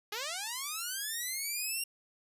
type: linear sweep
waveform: 5% pulse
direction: up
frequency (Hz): 399.3 to 2794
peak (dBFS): -24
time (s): 0.12-1.84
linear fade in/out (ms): 5
effects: resampled to 32000 Hz

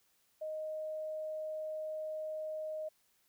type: tone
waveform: sine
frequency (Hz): 622.3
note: D#5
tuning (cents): 0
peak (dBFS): -37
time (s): 0.41-2.89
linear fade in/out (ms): 10
effects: white hiss -73 dBFS RMS until 3.28 s

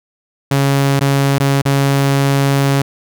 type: tone with dropouts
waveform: sawtooth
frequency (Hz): 138.59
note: C#3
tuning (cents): 0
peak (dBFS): -7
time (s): 0.51-2.82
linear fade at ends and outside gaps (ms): 5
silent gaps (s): 0.995-1.009 / 1.384-1.4 / 1.618-1.653
effects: none

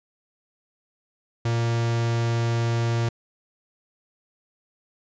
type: tone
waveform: 45% pulse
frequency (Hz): 116.54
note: A#2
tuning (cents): 0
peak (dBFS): -21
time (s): 1.45-3.09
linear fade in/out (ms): 5
effects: resampled to 16000 Hz

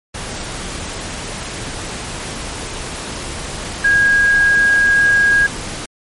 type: tone in noise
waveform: sine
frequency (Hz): 1637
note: G#6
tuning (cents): -25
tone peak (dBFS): -9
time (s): 3.84-5.47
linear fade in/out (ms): 10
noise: pink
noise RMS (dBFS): -26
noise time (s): 0.14-5.86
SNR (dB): +14
effects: MP3 48 kbps

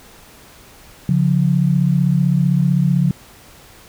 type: tone pair together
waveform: sine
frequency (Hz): 141.3 / 176.97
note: C#3 / F3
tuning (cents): +34 / +23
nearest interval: major third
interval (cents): 389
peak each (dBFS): -15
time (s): 1.09-3.11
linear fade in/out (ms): 2
effects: pink hiss -44 dBFS RMS until 3.88 s

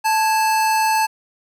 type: tone pair together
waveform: square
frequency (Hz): 877 / 1655.6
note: A5 / G#6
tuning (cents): -6 / -6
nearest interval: major seventh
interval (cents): 1100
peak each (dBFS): -16 / -27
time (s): 0.04-1.07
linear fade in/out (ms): 20
effects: resampled to 32000 Hz + 9-bit

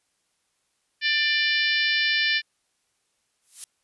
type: harmonic tone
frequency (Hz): 592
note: D5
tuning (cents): +14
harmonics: 3 / 4 / 5 / 6 / 7 / 8 / 9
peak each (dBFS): -24 / -26 / -28 / -30 / -31 / -32 / -33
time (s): 1.01-2.42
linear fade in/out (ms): 50
type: noise with exponential growth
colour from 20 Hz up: violet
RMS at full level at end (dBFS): -27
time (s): 3.42-3.64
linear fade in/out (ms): 1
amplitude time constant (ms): 47
effects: white hiss -72 dBFS RMS until 3.83 s + resampled to 24000 Hz

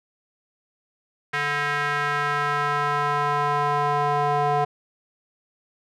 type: tone with band-pass filter sweep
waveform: square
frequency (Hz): 145.6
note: D3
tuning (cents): -15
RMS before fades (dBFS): -23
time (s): 1.33-4.65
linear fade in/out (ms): 10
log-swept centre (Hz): 1800 to 790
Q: 2.3
effects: none

